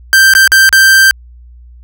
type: tone with dropouts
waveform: 45% pulse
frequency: 1568 Hz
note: G6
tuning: in tune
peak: -3 dBFS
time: 0.13-1.11 s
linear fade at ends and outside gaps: 0 ms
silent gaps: 0.337-0.351 / 0.476-0.519 / 0.691-0.727 s
effects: added 60 Hz sine -33 dBFS peak until 1.83 s